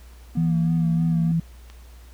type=tone with vibrato; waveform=triangle; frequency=237 Hz; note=A#3; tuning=29 cents sharp; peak=-27 dBFS; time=0.35-1.32 s; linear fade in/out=5 ms; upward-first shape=sine; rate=3.2 Hz; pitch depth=69 cents each way
type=tone; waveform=sine; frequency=165.4 Hz; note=E3; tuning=6 cents sharp; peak=-18 dBFS; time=0.37-1.4 s; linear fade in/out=5 ms
type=click; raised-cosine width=0.2 ms; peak=-27 dBFS; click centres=1.7 s
effects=added 60 Hz sine -42 dBFS peak until 2.13 s + pink hiss -54 dBFS RMS until 2.13 s